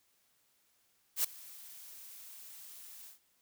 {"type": "noise with ADSR envelope", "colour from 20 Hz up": "blue", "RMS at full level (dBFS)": -28, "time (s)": [1.16, 3.19], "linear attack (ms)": 82, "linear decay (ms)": 6, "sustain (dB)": -23, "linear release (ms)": 120, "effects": ["white hiss -73 dBFS RMS until 3.41 s"]}